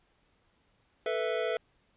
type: chord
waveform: square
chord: A suspended second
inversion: none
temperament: equal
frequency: 440 / 493.9 / 659.3 Hz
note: A4 / B4 / E5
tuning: 0 / 0 / 0 cents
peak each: -34 dBFS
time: 1.06-1.57 s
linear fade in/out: 2 ms
effects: pink hiss -70 dBFS RMS until 1.96 s + resampled to 8000 Hz